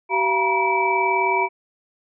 sine tone cluster, 383.9 / 686 / 919 / 958 / 2311 Hz, G4 / F5 / A#5 / A#5 / D7, -36 / -31 / -25 / +47 / -28 cents, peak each -24 / -27 / -29 / -20 / -23 dBFS, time 0.09-1.49 s, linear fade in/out 50 ms, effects none

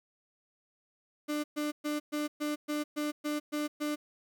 35% pulse tone bursts, 297.9 Hz, D4, 25 cents sharp, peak -29 dBFS, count 10, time 1.28-3.96 s, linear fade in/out 20 ms, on 160 ms, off 120 ms, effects none

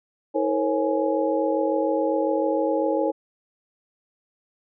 sine tone cluster, 319.7 / 451.3 / 496.9 / 544 / 837 Hz, D#4 / A4 / B4 / C#5 / G#5, +47 / +44 / +11 / -33 / +13 cents, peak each -25 / -27 / -31 / -24 / -29 dBFS, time 0.34-3.12 s, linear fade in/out 20 ms, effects none

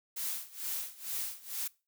blue noise with tremolo, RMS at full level -35 dBFS, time 0.16-1.68 s, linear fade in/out 10 ms, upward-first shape sine, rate 2.2 Hz, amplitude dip 90%, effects noise-tail reverb RT60 0.3 s tail -22 dB re dry

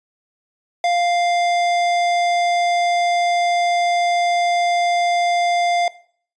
sine tone with tanh clipping, 698.5 Hz, F5, in tune, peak -17 dBFS, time 0.84-5.88 s, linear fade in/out 2 ms, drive 17 dB, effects noise-tail reverb RT60 0.5 s tail -18 dB re dry + resampled to 22050 Hz

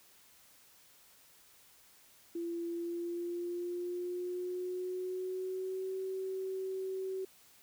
sine tone with pitch glide, 340 to 379.4 Hz, F4 to F#4, -46 to +43 cents, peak -35 dBFS, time 2.35-7.25 s, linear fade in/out 5 ms, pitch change +189 cents, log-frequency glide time 2.68-5.96 s, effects white hiss -62 dBFS RMS until 7.62 s

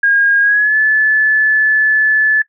sine tone with pitch glide, 1626 to 1732.7 Hz, G#6 to A6, -37 to -27 cents, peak -8 dBFS, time 0.03-2.42 s, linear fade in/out 5 ms, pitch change +110 cents, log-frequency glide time 0.41-0.76 s, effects noise-tail reverb RT60 0.1 s tail -20 dB re dry

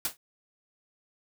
white noise with exponential decay, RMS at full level -25 dBFS, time 0.05-0.17 s, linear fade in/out 2 ms, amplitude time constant 24 ms, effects none

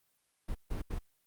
brown noise bursts at uneven times, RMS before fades -35 dBFS, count 3, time 0.48-0.55 / 0.7-0.82 / 0.9-0.99 s, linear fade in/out 10 ms, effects white hiss -75 dBFS RMS until 1.26 s + Opus 32 kbps

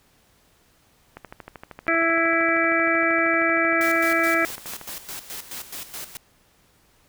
click train, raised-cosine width 0.5 ms, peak -22 dBFS, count 49, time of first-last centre 1.17-4.891 s, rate 12.9 Hz
harmonic tone, 331 Hz, E4, 7 cents sharp, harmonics 1 / 2 / 4 / 5 / 6 / 7, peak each -25 / -25 / -25 / -25 / -25 / -25 dBFS, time 1.88-4.45 s, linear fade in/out 0 ms
white noise with tremolo, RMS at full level -34 dBFS, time 3.81-6.17 s, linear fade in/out 0 ms, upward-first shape square, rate 4.7 Hz, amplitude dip 70%
effects pink hiss -60 dBFS RMS until 7.08 s

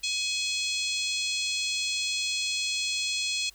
harmonic tone with a mistuned harmonic, 846 Hz, G#5, 32 cents sharp, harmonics 3 / 4 / 5 / 6 / 7 / 8 / 9 / 10, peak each -32 / -33 / -32 / -40 / -38 / -40 / -39 / -43 dBFS, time 0.03-3.5 s, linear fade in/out 10 ms, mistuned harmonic 4, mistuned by -17 cents, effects added 50 Hz sine -58 dBFS peak until 3.54 s + white hiss -58 dBFS RMS until 3.54 s

